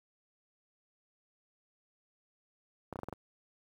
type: clicks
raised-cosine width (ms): 1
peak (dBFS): -25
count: 6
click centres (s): 2.927 / 2.958 / 2.99 / 3.033 / 3.086 / 3.127
effects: high-pass 60 Hz 12 dB/octave + 10-bit